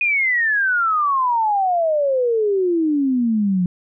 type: exponential sweep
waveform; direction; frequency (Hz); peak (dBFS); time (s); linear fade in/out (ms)
sine; down; 2489 to 174.61; -15; 0.01-3.66; 2
effects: none

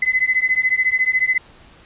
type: beating tone pair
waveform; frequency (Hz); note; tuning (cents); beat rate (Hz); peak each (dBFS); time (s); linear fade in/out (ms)
sine; 2022 / 2036; B6 / C7; +40 / -48; 14; -18; 0.02-1.38; 5
effects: pink hiss -47 dBFS RMS until 1.85 s + resampled to 8000 Hz

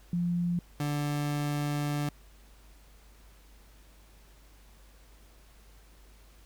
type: tone pair in turn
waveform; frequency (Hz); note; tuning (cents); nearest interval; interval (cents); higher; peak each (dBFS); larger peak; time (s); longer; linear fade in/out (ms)
sine / 30% pulse; 174 / 146.32; F3 / D3; -6 / -6; minor third; 300; first; -26; neither; 0.13-0.59 / 0.8-2.09; second; 2
effects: added 50 Hz sine -54 dBFS peak until 6.45 s + pink hiss -61 dBFS RMS until 6.45 s

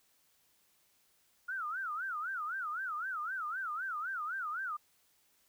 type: tone with vibrato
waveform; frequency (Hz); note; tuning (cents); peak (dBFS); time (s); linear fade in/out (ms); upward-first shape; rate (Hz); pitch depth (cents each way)
sine; 1377; F6; -25; -35; 1.48-4.77; 10; sine; 3.9; 240
effects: white hiss -71 dBFS RMS until 5.48 s

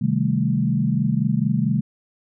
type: chord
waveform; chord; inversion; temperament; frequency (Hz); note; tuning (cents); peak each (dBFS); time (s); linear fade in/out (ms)
sine; A half-diminished seventh; first; equal; 130.81 / 155.56 / 196 / 220; C3 / Eb3 / G3 / A3; 0 / 0 / 0 / 0; -23; 0.01-1.81; 10
effects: none

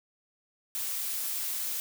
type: noise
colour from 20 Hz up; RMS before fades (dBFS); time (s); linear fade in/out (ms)
blue; -33; 0.75-1.8; 0
effects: none

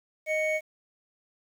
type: tone pair together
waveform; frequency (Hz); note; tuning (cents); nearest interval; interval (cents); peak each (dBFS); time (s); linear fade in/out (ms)
triangle; 622.3 / 2225; D#5 / C#7; 0 / +6; octave + minor seventh; 2206; -25 / -27; 0.26-0.61; 50
effects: 9-bit

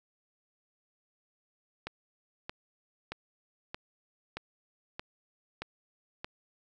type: click train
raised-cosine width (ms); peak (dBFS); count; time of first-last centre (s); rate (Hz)
0.3; -21; 8; 1.87-6.245; 1.6
effects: none

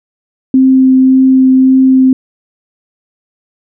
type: tone with vibrato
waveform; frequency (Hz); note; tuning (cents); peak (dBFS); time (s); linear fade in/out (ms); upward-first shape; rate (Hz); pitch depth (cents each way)
sine; 261.6; C4; 0; -3; 0.54-2.13; 2; triangle; 1.8; 9
effects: none

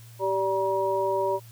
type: tone cluster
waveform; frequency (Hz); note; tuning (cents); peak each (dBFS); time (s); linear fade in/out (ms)
sine; 387.6 / 581 / 954; G4 / D5 / A#5; -20 / -19 / +40; -27; 0.19-1.4; 50
effects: added 115 Hz sine -45 dBFS peak until 1.51 s + white hiss -54 dBFS RMS until 1.51 s

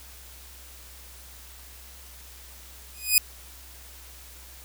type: tone with exponential growth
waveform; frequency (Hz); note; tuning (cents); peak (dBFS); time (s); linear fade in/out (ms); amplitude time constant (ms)
5% pulse; 2489; D#7; 0; -3; 2.94-3.18; 1; 52
effects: added 63 Hz sine -48 dBFS peak until 4.64 s + white hiss -48 dBFS RMS until 4.64 s

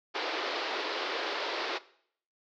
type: band-pass noise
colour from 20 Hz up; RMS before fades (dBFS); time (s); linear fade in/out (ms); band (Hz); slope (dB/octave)
pink; -34; 0.14-1.79; 20; 330 to 4900; 48
effects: noise-tail reverb RT60 0.6 s tail -18 dB re dry

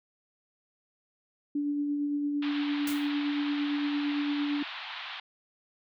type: tone with tremolo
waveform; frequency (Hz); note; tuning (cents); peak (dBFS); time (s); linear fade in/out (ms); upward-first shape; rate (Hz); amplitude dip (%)
sine; 290; D4; -22; -26; 1.55-4.63; 5; sine; 8.8; 25
type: band-pass noise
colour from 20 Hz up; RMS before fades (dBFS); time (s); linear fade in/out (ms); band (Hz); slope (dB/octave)
white; -40; 2.42-5.2; 5; 730 to 3900; 48
type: noise with exponential decay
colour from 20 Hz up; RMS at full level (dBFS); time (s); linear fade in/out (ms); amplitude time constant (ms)
white; -34; 2.87-3.11; 5; 52
effects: none

